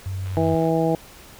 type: tone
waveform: sine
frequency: 95 Hz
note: F#2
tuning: 46 cents sharp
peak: -25 dBFS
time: 0.06-0.55 s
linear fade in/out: 0 ms
type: click train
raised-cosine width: 0.3 ms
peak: -29 dBFS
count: 40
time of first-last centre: 0.26-0.686 s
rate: 91.6 Hz
type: harmonic tone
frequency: 162.8 Hz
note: E3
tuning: 21 cents flat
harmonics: 1 / 2 / 3 / 4 / 5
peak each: -23 / -23 / -23 / -25 / -27 dBFS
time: 0.37-0.95 s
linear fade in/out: 0 ms
effects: pink hiss -45 dBFS RMS until 1.39 s